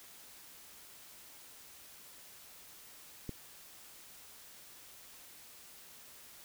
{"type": "click", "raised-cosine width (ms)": 3, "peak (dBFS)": -26, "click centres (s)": 3.293, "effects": ["white hiss -55 dBFS RMS until 6.44 s"]}